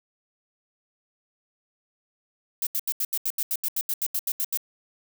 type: noise bursts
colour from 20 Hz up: violet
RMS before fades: -26 dBFS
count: 16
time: 2.62-4.573 s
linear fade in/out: 2 ms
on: 48 ms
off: 79 ms
effects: none